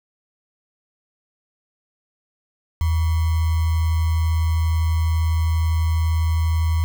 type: tone with sample-and-hold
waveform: sine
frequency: 81.1 Hz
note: E2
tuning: 28 cents flat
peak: -16 dBFS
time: 2.81-6.84 s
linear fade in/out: 0 ms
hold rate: 1050 Hz
effects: none